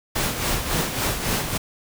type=noise with tremolo; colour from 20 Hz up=pink; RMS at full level=-22 dBFS; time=0.15-1.58 s; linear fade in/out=10 ms; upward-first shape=sine; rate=3.6 Hz; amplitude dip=55%; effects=none